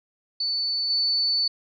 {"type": "tone with level steps", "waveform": "sine", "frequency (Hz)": 4490, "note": "C#8", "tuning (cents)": 21, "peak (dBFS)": [-23, -20], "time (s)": [0.4, 1.48], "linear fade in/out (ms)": 5, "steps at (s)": 0.9, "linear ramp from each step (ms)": 2, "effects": []}